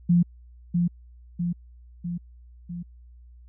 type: tone with echo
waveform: sine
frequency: 173.7 Hz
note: F3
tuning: 9 cents flat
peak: -15 dBFS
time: 0.09-0.23 s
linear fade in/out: 10 ms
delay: 650 ms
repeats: 4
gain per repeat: -4 dB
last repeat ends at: 2.83 s
effects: added 60 Hz sine -46 dBFS peak until 3.48 s